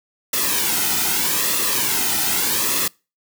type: noise with flanger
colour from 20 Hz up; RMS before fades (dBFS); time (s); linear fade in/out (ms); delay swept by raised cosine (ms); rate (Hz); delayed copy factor
white; -20; 0.33-2.88; 5; 1.3 to 1.82; 0.82; -0.65
effects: noise-tail reverb RT60 0.3 s tail -26 dB re dry

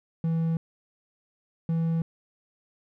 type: tone pair in turn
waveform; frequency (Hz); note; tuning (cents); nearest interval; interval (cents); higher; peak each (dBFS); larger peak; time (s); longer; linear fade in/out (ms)
triangle; 163.8 / 164.4; E3 / E3; -11 / -4; unison; 7; second; -21; neither; 0.24-0.57 / 1.69-2.02; neither; 2
effects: none

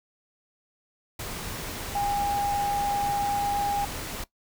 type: tone in noise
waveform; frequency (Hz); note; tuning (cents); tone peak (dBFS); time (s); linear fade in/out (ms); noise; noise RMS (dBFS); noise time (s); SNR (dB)
sine; 811; G#5; -41; -24; 1.95-3.85; 5; pink; -35; 1.19-4.24; +8
effects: noise-tail reverb RT60 0.1 s tail -18 dB re dry

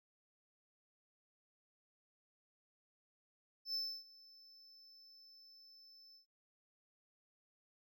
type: tone with ADSR envelope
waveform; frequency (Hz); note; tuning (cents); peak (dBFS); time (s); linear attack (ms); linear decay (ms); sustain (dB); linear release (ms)
triangle; 5274; E8; 0; -35; 3.65-6.26; 94; 290; -23; 110
effects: noise-tail reverb RT60 0.5 s tail -25 dB re dry

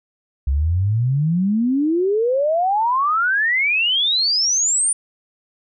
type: exponential sweep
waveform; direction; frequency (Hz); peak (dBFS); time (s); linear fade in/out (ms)
sine; up; 64.8 to 9397; -15; 0.47-4.93; 5
effects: none

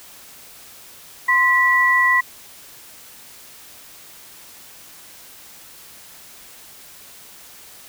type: tone pair together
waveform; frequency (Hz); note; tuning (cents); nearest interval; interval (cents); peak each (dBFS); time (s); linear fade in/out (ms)
sine; 1038.3 / 1951; C6 / B6; -14 / -22; major seventh; 1092; -18 / -14; 1.28-2.21; 10
effects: white hiss -43 dBFS RMS until 7.88 s

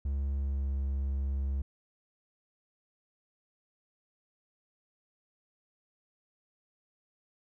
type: tone with pitch glide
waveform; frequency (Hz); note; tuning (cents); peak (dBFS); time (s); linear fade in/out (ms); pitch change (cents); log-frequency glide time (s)
triangle; 69.3 to 68.31; C#2 to C#2; 0 to -25; -27; 0.05-1.62; 5; -25; 0.37-0.69
effects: none

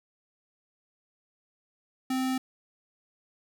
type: tone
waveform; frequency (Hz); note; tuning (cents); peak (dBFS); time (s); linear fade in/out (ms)
square; 259.8; C4; -12; -27; 2.1-2.38; 5
effects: none

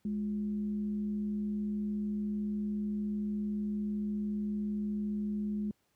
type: tone with frequency modulation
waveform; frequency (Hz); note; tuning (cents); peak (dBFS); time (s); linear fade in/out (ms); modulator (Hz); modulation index
sine; 208.7; G#3; +9; -31; 0.05-5.71; 2; 144; 0.28
effects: pink hiss -75 dBFS RMS until 5.95 s + high-pass 80 Hz 12 dB/octave

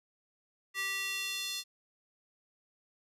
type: tone with high-pass filter sweep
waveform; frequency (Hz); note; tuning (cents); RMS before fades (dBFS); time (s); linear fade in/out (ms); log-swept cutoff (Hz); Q
square; 390; G4; -9; -36; 0.74-1.64; 50; 1900 to 4000; 2.2
effects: resampled to 32000 Hz

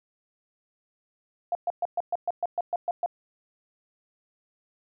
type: tone bursts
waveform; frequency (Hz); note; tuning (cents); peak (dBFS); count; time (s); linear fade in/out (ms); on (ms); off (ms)
sine; 698.5; F5; 0; -23; 11; 1.52-3.061; 2; 31; 120
effects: none

